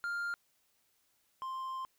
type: tone pair in turn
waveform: triangle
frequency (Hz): 1400 / 1048.8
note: F6 / C6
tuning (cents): +4 / +4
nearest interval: perfect fourth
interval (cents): 500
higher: first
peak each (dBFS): -32 / -35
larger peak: first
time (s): 0.04-0.34 / 1.42-1.85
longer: second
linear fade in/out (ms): 0
effects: white hiss -74 dBFS RMS until 1.98 s